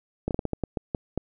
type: slowing click train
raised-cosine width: 2 ms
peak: -13 dBFS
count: 10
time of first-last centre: 0.28-1.176 s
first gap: 28 ms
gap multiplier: 1.3
effects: none